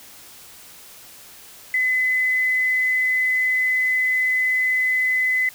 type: tone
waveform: sine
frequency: 2021 Hz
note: B6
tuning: 39 cents sharp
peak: -17 dBFS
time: 1.74-5.49 s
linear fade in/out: 2 ms
effects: white hiss -44 dBFS RMS until 5.54 s